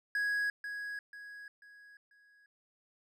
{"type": "tone with echo", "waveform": "triangle", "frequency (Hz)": 1661.2, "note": "G#6", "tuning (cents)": 0, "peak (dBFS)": -28, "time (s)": [0.15, 0.5], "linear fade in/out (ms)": 2, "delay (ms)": 490, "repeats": 4, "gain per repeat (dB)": -8, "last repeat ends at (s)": 2.46, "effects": []}